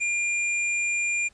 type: tone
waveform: square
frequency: 2400 Hz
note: D7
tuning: 37 cents sharp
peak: -24 dBFS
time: 0-1.29 s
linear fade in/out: 20 ms
effects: pink hiss -60 dBFS RMS until 1.33 s + resampled to 22050 Hz